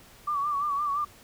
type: tone with vibrato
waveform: sine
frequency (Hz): 1157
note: D6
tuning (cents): -26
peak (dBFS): -25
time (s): 0.27-1.05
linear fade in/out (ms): 10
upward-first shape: sine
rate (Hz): 5.8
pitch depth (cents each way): 68
effects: pink hiss -53 dBFS RMS until 1.23 s